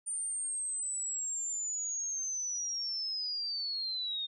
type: linear sweep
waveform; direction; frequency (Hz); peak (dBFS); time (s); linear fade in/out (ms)
sine; down; 9070 to 3652; -33; 0.06-4.27; 20
effects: none